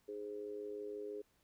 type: tone with amplitude modulation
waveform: sine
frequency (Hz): 415.3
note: G#4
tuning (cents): 0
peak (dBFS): -38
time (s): 0.08-1.22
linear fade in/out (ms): 10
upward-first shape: sine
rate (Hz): 106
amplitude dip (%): 80
effects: pink hiss -75 dBFS RMS until 1.43 s